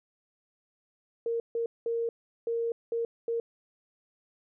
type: tone bursts at uneven times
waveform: sine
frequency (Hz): 463.7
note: A#4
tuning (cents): -9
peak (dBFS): -27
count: 6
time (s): 1.26-1.4 / 1.55-1.66 / 1.86-2.09 / 2.47-2.72 / 2.92-3.05 / 3.28-3.4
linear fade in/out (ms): 2
effects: none